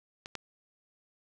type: clicks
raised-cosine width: 0.2 ms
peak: -24 / -19 dBFS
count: 2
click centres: 0.259 / 0.353 s
effects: none